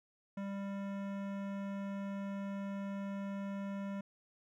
sine tone with hard clipping, 197.9 Hz, G3, 17 cents sharp, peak -40 dBFS, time 0.37-4.01 s, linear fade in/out 5 ms, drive 17 dB, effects none

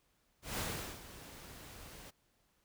pink noise with ADSR envelope, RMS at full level -37 dBFS, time 0.42-2.11 s, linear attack 160 ms, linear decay 410 ms, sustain -15 dB, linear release 16 ms, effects pink hiss -75 dBFS RMS until 2.64 s

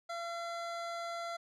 25% pulse tone, 681 Hz, F5, 44 cents flat, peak -34 dBFS, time 0.09-1.37 s, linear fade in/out 10 ms, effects low-pass 6000 Hz 12 dB/octave

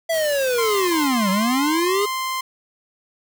square linear two-way sweep, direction down then up, 670 to 185 to 418.1 Hz, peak -19 dBFS, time 0.09-2.06 s, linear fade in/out 10 ms, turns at 1.3 s
white noise, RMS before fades -34 dBFS, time 0.1-1.11 s, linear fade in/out 50 ms
sawtooth tone, 1044 Hz, C6, 4 cents flat, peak -19 dBFS, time 0.58-2.41 s, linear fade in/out 5 ms
effects none

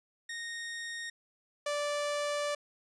sawtooth tone pair in turn, 1856 / 584.6 Hz, A#6 / D5, -8 / -8 cents, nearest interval octave + minor sixth, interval 2000 cents, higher first, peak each -34 / -27 dBFS, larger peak second, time 0.29-1.1 / 1.66-2.55 s, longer second, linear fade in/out 5 ms, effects resampled to 22050 Hz

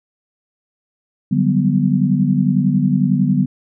sine chord, G major seventh, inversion second, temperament equal, 146.83 / 185 / 196 / 246.9 Hz, D3 / F#3 / G3 / B3, 0 / 0 / 0 / 0 cents, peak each -18 dBFS, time 1.31-3.46 s, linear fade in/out 10 ms, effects none

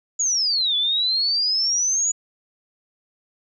sine exponential two-way sweep, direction down then up, 6920 to 3420 to 6920 Hz, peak -18 dBFS, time 0.19-2.12 s, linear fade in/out 10 ms, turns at 0.76 s, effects none

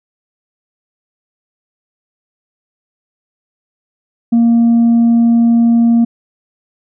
sine tone with tanh clipping, 233.1 Hz, A#3, in tune, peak -7 dBFS, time 4.32-6.05 s, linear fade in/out 10 ms, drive 1 dB, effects none

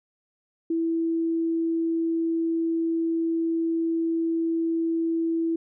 sine tone, 329.6 Hz, E4, in tune, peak -22 dBFS, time 0.7-5.56 s, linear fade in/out 5 ms, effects none

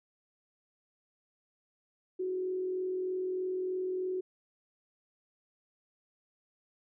sine tone with frequency modulation, 370 Hz, F#4, in tune, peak -31 dBFS, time 2.19-4.21 s, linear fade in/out 10 ms, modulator 43.2 Hz, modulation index 0.28, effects none

